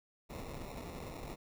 pink noise with sample-and-hold, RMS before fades -45 dBFS, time 0.29-1.36 s, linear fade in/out 20 ms, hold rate 1575 Hz, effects none

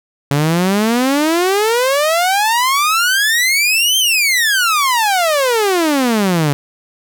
sawtooth exponential two-way sweep, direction up then down, 138.59 to 3181 to 138.59 Hz, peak -8 dBFS, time 0.31-6.53 s, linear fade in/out 0 ms, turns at 3.98 s, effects none

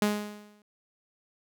sawtooth tone with exponential decay, 208.4 Hz, G#3, 6 cents sharp, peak -17 dBFS, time 0.02-0.62 s, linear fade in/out 2 ms, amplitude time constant 130 ms, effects none

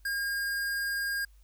square tone, 1618 Hz, G#6, 46 cents flat, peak -30 dBFS, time 0.05-1.25 s, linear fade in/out 5 ms, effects added 50 Hz sine -54 dBFS peak until 1.43 s + white hiss -70 dBFS RMS until 1.43 s

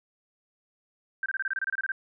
sine tone bursts, 1568 Hz, G6, in tune, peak -26 dBFS, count 13, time 1.23-1.919 s, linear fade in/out 2 ms, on 29 ms, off 26 ms, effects none

